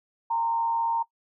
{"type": "tone with frequency modulation", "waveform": "sine", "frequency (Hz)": 922, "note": "A#5", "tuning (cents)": -19, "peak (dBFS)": -23, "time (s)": [0.3, 1.03], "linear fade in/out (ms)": 10, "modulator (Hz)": 114, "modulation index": 0.33, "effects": ["noise-tail reverb RT60 0.1 s tail -19 dB re dry"]}